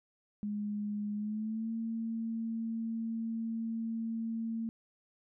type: tone with pitch glide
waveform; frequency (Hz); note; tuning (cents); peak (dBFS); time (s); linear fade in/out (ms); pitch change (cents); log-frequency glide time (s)
sine; 207.7 to 226.5; G#3 to A#3; 0 to -50; -33; 0.43-4.69; 0; +150; 1.15-1.71
effects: none